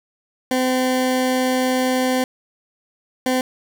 20% pulse tone pair in turn, 256.3 / 256.3 Hz, C4 / C4, -36 / -36 cents, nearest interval unison, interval 0 cents, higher neither, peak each -12 dBFS, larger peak neither, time 0.51-2.24 / 3.26-3.41 s, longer first, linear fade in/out 2 ms, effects none

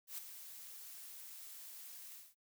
blue noise with ADSR envelope, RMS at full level -43 dBFS, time 0.07-2.35 s, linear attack 110 ms, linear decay 11 ms, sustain -9 dB, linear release 220 ms, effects noise-tail reverb RT60 0.1 s tail -22 dB re dry

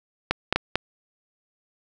clicks, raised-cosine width 0.3 ms, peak -4 dBFS, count 4, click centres 0.31 / 0.526 / 0.56 / 0.756 s, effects none

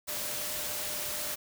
sine tone in noise, 598 Hz, D5, 31 cents sharp, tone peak -46 dBFS, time 0.07-1.36 s, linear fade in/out 20 ms, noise white, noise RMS -35 dBFS, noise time 0.07-1.36 s, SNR -14 dB, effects none

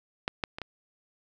clicks, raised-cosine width 0.3 ms, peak -12 / -12 / -21 / -19 dBFS, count 4, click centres 0.279 / 0.438 / 0.585 / 0.617 s, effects none

